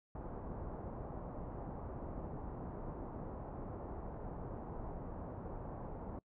pink low-pass noise, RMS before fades -45 dBFS, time 0.15-6.19 s, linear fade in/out 2 ms, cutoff 980 Hz, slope 24 dB/octave, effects noise-tail reverb RT60 0.1 s tail -25 dB re dry

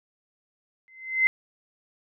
sine tone with exponential growth, 2063 Hz, C7, 25 cents flat, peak -14 dBFS, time 0.88-1.27 s, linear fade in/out 0 ms, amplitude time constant 84 ms, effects none

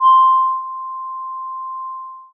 sine tone with ADSR envelope, 1046.5 Hz, C6, in tune, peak -4 dBFS, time 0-2.33 s, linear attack 72 ms, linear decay 550 ms, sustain -20 dB, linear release 460 ms, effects tanh soft clip ceiling -2 dBFS

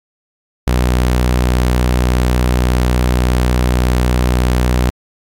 sawtooth tone, 61.74 Hz, B1, in tune, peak -7 dBFS, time 0.67-4.9 s, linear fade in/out 0 ms, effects AAC 64 kbps

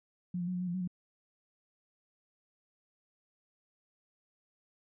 sine tone with pitch steps, 178.7 / 174.3 / 182.6 / 178.8 / 182.2 / 173.7 / 186 / 178.6 Hz, F3 / F3 / F#3 / F3 / F#3 / F3 / F#3 / F3, +40 / -3 / -23 / +41 / -26 / -9 / +9 / +39 cents, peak -32 dBFS, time 0.34-0.876 s, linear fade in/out 5 ms, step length 67 ms, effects none

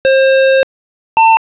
square tone pair in turn, 533 / 896.4 Hz, C5 / A5, +32 / +32 cents, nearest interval major sixth, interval 900 cents, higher second, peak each -7 / -5 dBFS, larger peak second, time 0.05-0.63 / 1.17-1.37 s, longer first, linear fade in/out 0 ms, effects resampled to 8000 Hz + 7-bit

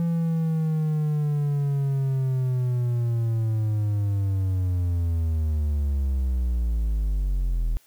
triangle linear sweep, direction down, 169.4 to 39.2 Hz, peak -19 dBFS, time 0-7.77 s, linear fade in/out 0 ms, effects white hiss -59 dBFS RMS until 7.86 s

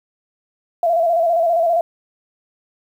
sine tone with vibrato, 675 Hz, E5, 41 cents sharp, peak -13 dBFS, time 0.83-1.81 s, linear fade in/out 2 ms, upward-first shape square, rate 15 Hz, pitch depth 51 cents each way, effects 8-bit

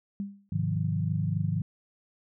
sine tone with exponential decay, 199.8 Hz, G3, 33 cents sharp, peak -27 dBFS, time 0.2-0.49 s, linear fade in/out 0 ms, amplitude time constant 61 ms
sine chord, F minor seventh, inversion first, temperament equal with one note detuned, 103.83 / 130.81 / 155.56 / 179.21 Hz, Ab2 / C3 / Eb3 / F3, 0 / 0 / 0 / +45 cents, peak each -30 / -35 / -29 / -33 dBFS, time 0.52-1.62 s, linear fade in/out 5 ms
effects none

